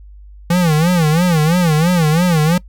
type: tone with vibrato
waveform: square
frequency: 165.8 Hz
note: E3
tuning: 10 cents sharp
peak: -11 dBFS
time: 0.5-2.58 s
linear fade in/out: 5 ms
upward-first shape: sine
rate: 3 Hz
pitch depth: 160 cents each way
effects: noise-tail reverb RT60 0.1 s tail -22 dB re dry + added 50 Hz sine -35 dBFS peak until 2.68 s